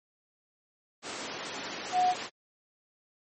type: tone in noise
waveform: sine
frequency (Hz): 730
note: F#5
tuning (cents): -24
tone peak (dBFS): -22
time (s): 1.92-2.15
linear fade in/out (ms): 50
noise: pink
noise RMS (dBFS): -36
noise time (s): 1.02-2.3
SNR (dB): +11
effects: high-pass 300 Hz 12 dB/octave + MP3 32 kbps